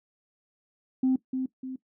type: tone with echo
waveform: sine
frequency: 260 Hz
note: C4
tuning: 11 cents flat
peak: -19 dBFS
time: 1.03-1.16 s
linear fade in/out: 5 ms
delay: 300 ms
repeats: 2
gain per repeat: -7 dB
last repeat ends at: 1.76 s
effects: noise-tail reverb RT60 0.1 s tail -17 dB re dry + tanh soft clip ceiling -17 dBFS